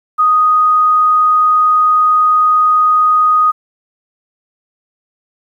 sine tone, 1244.5 Hz, D#6, in tune, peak -7 dBFS, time 0.18-3.52 s, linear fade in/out 20 ms, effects 8-bit

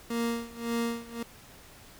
30% pulse tone with tremolo, 233.1 Hz, A#3, in tune, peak -24 dBFS, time 0.1-1.23 s, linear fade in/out 5 ms, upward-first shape sine, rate 1.8 Hz, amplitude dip 90%, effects pink hiss -52 dBFS RMS until 1.99 s

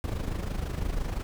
brown noise with amplitude modulation, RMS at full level -28 dBFS, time 0.04-1.23 s, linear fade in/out 0 ms, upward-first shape sine, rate 25.9 Hz, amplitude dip 65%, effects none

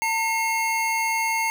square tone pair together, 905 / 2152 Hz, A5 / C7, +48 / +48 cents, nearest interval octave + minor third, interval 1500 cents, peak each -25 dBFS, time 0.02-1.5 s, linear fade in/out 0 ms, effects 9-bit

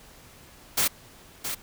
white noise with echo, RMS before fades -23 dBFS, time 0.77-0.88 s, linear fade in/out 10 ms, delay 670 ms, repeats 1, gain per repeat -8 dB, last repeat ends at 1.55 s, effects pink hiss -51 dBFS RMS until 1.62 s

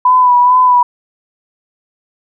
sine tone with vibrato, 993 Hz, B5, 9 cents sharp, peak -5 dBFS, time 0.05-0.83 s, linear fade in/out 5 ms, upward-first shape sine, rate 2.3 Hz, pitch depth 33 cents each way, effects none

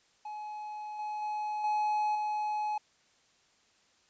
triangle tone with level steps, 846 Hz, G#5, 32 cents sharp, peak -36 / -32 / -30 / -25 / -28 dBFS, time 0.25-2.78 s, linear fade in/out 5 ms, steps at 0.99 / 1.22 / 1.64 / 2.15 s, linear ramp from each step 2 ms, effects white hiss -67 dBFS RMS until 4.09 s + resampled to 16000 Hz

